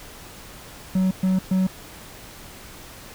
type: tone bursts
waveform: triangle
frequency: 187.3 Hz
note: F#3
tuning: 21 cents sharp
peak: -15 dBFS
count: 3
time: 0.95-1.67 s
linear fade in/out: 5 ms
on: 160 ms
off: 120 ms
effects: pink hiss -42 dBFS RMS until 3.14 s